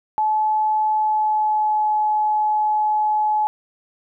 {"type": "tone with pitch glide", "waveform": "sine", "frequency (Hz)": [860, 852.1], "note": ["A5", "G#5"], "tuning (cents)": [-40, 44], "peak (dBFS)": -16, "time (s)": [0.18, 3.47], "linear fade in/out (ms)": 0, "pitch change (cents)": -16, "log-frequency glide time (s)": [0.93, 1.92], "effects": []}